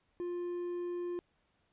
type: tone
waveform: triangle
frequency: 351.4 Hz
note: F4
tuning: 11 cents sharp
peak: -33 dBFS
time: 0.2-1.19 s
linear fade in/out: 0 ms
effects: pink hiss -75 dBFS RMS until 1.72 s + resampled to 8000 Hz